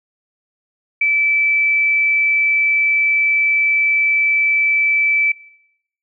sine tone, 2315 Hz, D7, 25 cents flat, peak -12 dBFS, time 1.01-5.32 s, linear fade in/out 5 ms, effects noise-tail reverb RT60 0.8 s tail -22 dB re dry

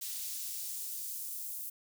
white noise with high-pass filter sweep, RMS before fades -40 dBFS, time 0.01-1.7 s, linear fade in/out 10 ms, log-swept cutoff 3800 to 10000 Hz, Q 0.74, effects none

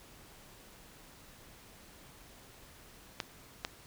clicks, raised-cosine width 0.2 ms, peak -16 dBFS, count 2, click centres 3.202 / 3.649 s, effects pink hiss -56 dBFS RMS until 3.86 s

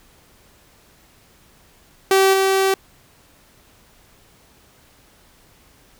sawtooth tone with level steps, 385.4 Hz, G4, 29 cents flat, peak -8 / -11 dBFS, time 2.11-2.74 s, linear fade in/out 2 ms, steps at 2.33 s, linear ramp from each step 10 ms, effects pink hiss -53 dBFS RMS until 5.99 s

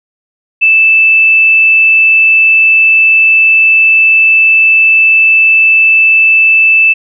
sine tone, 2637 Hz, E7, in tune, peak -3 dBFS, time 0.61-6.94 s, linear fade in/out 20 ms, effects none

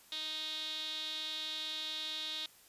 sawtooth tone with band-pass filter, 311.1 Hz, D#4, in tune, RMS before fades -40 dBFS, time 0.12-2.46 s, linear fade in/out 2 ms, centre 3700 Hz, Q 8.3, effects white hiss -61 dBFS RMS until 2.68 s + resampled to 32000 Hz

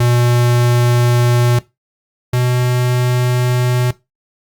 square tone pair in turn, 121.1 / 124.15 Hz, B2 / B2, -34 / +9 cents, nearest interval unison, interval 43 cents, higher second, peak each -11 / -13 dBFS, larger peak first, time 0-1.59 / 2.33-3.91 s, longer first, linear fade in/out 5 ms, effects noise-tail reverb RT60 0.2 s tail -18 dB re dry + Opus 48 kbps

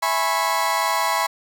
35% pulse chord, C# minor seventh, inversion first, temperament equal with one note detuned, 659.3 / 830.6 / 987.8 / 1090.3 Hz, E5 / G#5 / B5 / C#6, 0 / 0 / 0 / -29 cents, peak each -26 / -24 / -21 / -23 dBFS, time 0.02-1.27 s, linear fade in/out 10 ms, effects none

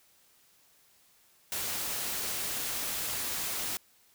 white noise, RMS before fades -34 dBFS, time 1.52-3.77 s, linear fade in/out 0 ms, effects white hiss -64 dBFS RMS until 4.14 s

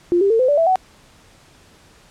sine tone with pitch steps, 349.2 / 396.5 / 450.2 / 511.3 / 580.5 / 659.2 / 748.5 Hz, F4 / G4 / A4 / C5 / D5 / E5 / F#5, 0 / +20 / +40 / -40 / -20 / 0 / +20 cents, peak -12 dBFS, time 0.12-0.757 s, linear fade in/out 0 ms, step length 91 ms, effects pink hiss -50 dBFS RMS until 2.1 s + low-pass 9000 Hz 12 dB/octave

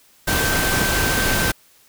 sine tone in noise, 1553 Hz, G6, 17 cents flat, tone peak -23 dBFS, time 0.27-1.52 s, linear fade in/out 10 ms, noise pink, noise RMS -20 dBFS, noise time 0.27-1.52 s, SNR -6 dB, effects white hiss -54 dBFS RMS until 1.88 s

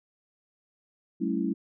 sine chord, A dominant seventh, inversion third, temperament equal with one note detuned, 191.74 / 220 / 277.2 / 329.6 Hz, G3 / A3 / C#4 / E4, -38 / 0 / 0 / 0 cents, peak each -31 dBFS, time 1.2-1.54 s, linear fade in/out 20 ms, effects none

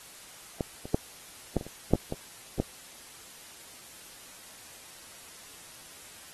clicks, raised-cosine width 2 ms, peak -15 / -25 / -10 / -12 / -26 / -30 / -7 / -16 / -12 dBFS, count 9, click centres 0.608 / 0.855 / 0.945 / 1.567 / 1.611 / 1.666 / 1.936 / 2.124 / 2.6 s, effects white hiss -49 dBFS RMS until 6.33 s + AAC 32 kbps

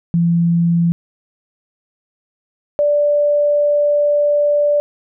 sine tone pair in turn, 169.8 / 585.5 Hz, F3 / D5, -48 / -5 cents, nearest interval octave + major sixth, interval 2143 cents, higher second, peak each -11 dBFS, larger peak neither, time 0.14-0.92 / 2.79-4.8 s, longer second, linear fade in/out 0 ms, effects none

